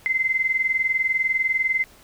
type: tone pair together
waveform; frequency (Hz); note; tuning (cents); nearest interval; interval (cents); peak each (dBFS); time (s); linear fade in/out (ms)
sine; 2066 / 2086; C7 / C7; -22 / -6; unison; 16; -21 / -24; 0.06-1.84; 0
effects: pink hiss -51 dBFS RMS until 2.03 s